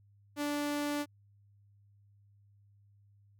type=tone; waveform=sawtooth; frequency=291.8 Hz; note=D4; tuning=11 cents flat; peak=-28 dBFS; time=0.36-1.06 s; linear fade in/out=50 ms; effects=added 101 Hz sine -61 dBFS peak until 3.39 s